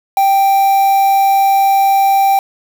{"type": "tone with quantisation", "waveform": "triangle", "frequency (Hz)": 784, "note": "G5", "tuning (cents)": 0, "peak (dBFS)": -6, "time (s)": [0.17, 2.39], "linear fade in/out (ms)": 2, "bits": 4, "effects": []}